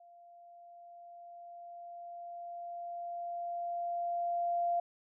sine tone with level ramp, 693 Hz, F5, 14 cents flat, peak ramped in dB -55 to -28 dBFS, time 0-4.8 s, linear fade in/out 5 ms, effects none

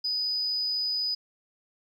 sine tone, 4978 Hz, D#8, in tune, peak -25 dBFS, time 0.04-1.15 s, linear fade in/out 10 ms, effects tanh soft clip ceiling -21 dBFS + 11-bit

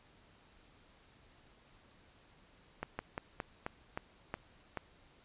slowing click train, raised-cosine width 0.5 ms, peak -22 dBFS, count 8, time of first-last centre 2.83-4.773 s, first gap 160 ms, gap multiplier 1.18, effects pink hiss -64 dBFS RMS until 5.24 s + resampled to 8000 Hz

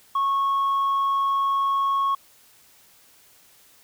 sine tone with tanh clipping, 1100 Hz, C#6, 14 cents flat, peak -20 dBFS, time 0.15-2.15 s, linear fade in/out 5 ms, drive 1 dB, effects white hiss -55 dBFS RMS until 3.83 s

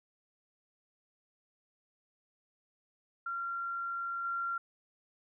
sine tone with level steps, 1377 Hz, F6, 25 cents flat, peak -34 / -32 dBFS, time 3.26-4.58 s, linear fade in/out 5 ms, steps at 4.24 s, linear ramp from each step 10 ms, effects none

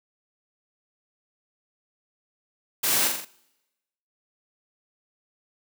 white noise with echo, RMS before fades -24 dBFS, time 2.83-3.08 s, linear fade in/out 10 ms, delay 43 ms, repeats 4, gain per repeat -4 dB, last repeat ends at 3.252 s, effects noise-tail reverb RT60 1.0 s tail -24 dB re dry + high-pass 150 Hz 12 dB/octave

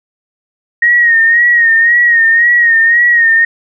sine tone with vibrato, 1869 Hz, A#6, 4 cents sharp, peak -5 dBFS, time 0.82-3.45 s, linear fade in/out 5 ms, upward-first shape sine, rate 1.9 Hz, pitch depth 55 cents each way, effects none

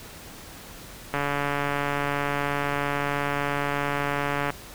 click train, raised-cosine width 0.5 ms, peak -11 dBFS, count 482, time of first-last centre 1.14-4.504 s, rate 143 Hz, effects pink hiss -43 dBFS RMS until 4.74 s

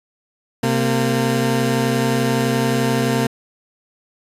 20% pulse tone pair together, 130 / 228.4 Hz, C3 / A#3, -11 / -35 cents, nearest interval minor seventh, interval 976 cents, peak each -14 dBFS, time 0.63-3.27 s, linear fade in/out 5 ms, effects resampled to 32000 Hz

